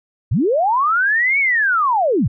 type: linear two-way sweep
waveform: sine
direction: up then down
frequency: 77.9 to 2272 to 77.9 Hz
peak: -13 dBFS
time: 0.31-2.28 s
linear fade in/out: 10 ms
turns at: 1.39 s
effects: none

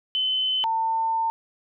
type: tone pair in turn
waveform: sine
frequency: 3043 / 899.7 Hz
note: F#7 / A5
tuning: +48 / +38 cents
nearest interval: octave + major sixth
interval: 2110 cents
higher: first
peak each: -21 dBFS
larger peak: neither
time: 0.15-0.64 / 0.64-1.3 s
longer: second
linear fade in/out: 0 ms
effects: none

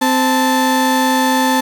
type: tone pair together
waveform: 35% pulse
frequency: 259.5 / 880.4 Hz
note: C4 / A5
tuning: -14 / +1 cents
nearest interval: octave + major sixth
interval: 2115 cents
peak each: -13 dBFS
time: 0.01-1.61 s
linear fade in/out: 10 ms
effects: none

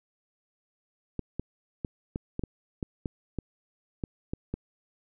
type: clicks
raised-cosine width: 3 ms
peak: -18 dBFS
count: 12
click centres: 1.193 / 1.396 / 1.848 / 2.159 / 2.394 / 2.437 / 2.828 / 3.058 / 3.387 / 4.038 / 4.335 / 4.54 s
effects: none

